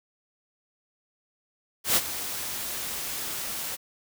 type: noise with ADSR envelope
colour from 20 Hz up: white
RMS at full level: -20 dBFS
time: 1.84-3.77 s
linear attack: 120 ms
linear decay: 44 ms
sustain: -13 dB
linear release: 28 ms
effects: none